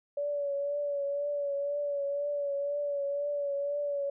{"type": "tone with vibrato", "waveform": "sine", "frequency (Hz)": 571, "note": "D5", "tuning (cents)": -49, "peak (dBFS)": -29, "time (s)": [0.17, 4.1], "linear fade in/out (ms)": 5, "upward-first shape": "triangle", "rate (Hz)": 2, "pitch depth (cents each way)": 37, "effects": []}